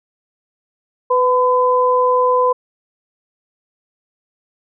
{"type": "tone pair together", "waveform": "sine", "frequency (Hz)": [499.8, 1011.2], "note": ["B4", "B5"], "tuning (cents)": [21, 41], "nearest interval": "octave", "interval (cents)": 1220, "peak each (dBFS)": -14, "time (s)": [1.1, 2.53], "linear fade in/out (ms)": 10, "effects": []}